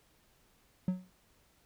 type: tone with exponential decay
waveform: triangle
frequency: 183.7 Hz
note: F#3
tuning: 12 cents flat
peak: -23 dBFS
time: 0.88-1.1 s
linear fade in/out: 2 ms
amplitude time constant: 46 ms
effects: pink hiss -68 dBFS RMS until 1.65 s